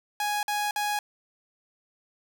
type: tone bursts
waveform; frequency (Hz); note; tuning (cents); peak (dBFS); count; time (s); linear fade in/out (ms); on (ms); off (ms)
sawtooth; 830.6; G#5; 0; -22; 3; 0.2-0.99; 2; 230; 50
effects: none